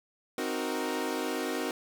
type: chord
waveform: sawtooth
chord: C half-diminished seventh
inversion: none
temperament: equal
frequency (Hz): 261.6 / 311.1 / 370 / 466.2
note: C4 / Eb4 / Gb4 / Bb4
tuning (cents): 0 / 0 / 0 / 0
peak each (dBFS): -32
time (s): 0.38-1.71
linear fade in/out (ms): 2
effects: none